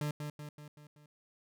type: tone with echo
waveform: 40% pulse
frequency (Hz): 148.6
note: D3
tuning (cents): +21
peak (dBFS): -32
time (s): 0.01-0.11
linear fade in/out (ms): 2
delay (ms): 190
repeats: 5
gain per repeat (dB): -5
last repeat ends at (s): 1.06
effects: none